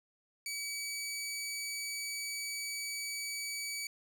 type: tone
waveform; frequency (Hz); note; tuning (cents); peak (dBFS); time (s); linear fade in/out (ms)
15% pulse; 2280; C#7; +48; -30; 0.46-3.87; 2
effects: none